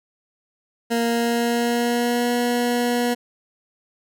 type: tone with pitch glide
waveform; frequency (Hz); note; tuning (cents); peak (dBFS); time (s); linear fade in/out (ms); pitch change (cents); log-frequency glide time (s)
20% pulse; 233.1 to 241.6; A#3 to B3; 0 to -38; -14; 0.9-3.15; 20; +62; 1.03-2.32
effects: none